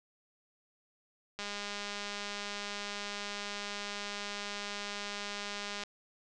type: click train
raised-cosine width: 0.2 ms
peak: -22 dBFS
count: 908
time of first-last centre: 1.39-5.836 s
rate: 204 Hz
effects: resampled to 22050 Hz + 10-bit